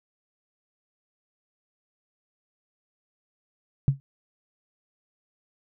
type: tone with exponential decay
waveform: sine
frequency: 137.1 Hz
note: C#3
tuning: 19 cents flat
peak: -12 dBFS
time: 3.88-4 s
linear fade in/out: 0 ms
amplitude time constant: 24 ms
effects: none